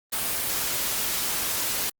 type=noise; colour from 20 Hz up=white; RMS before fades=-27 dBFS; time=0.12-1.9 s; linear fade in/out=10 ms; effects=Opus 32 kbps